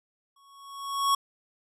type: tone with exponential growth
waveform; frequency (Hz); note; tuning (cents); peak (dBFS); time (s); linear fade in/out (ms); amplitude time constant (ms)
square; 1108.7; C#6; 0; -20; 0.36-1.15; 5; 170
effects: resampled to 32000 Hz